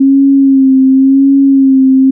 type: tone with vibrato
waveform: sine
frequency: 269.5 Hz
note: C#4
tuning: 49 cents flat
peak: -3 dBFS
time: 0-2.11 s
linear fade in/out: 10 ms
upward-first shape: sine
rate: 0.92 Hz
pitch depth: 37 cents each way
effects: none